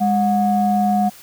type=tone pair together; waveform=sine; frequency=204.6 / 727 Hz; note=G#3 / F#5; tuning=-26 / -31 cents; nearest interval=octave + minor seventh; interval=2195 cents; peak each=-16 dBFS; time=0-1.1 s; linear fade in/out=20 ms; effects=tanh soft clip ceiling -7 dBFS + white hiss -43 dBFS RMS until 1.22 s